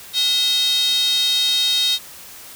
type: tone with high-pass filter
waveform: square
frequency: 287.8 Hz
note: D4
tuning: 35 cents flat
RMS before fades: -18 dBFS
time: 0.13-1.99 s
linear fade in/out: 50 ms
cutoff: 3700 Hz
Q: 8.3
effects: white hiss -39 dBFS RMS until 2.55 s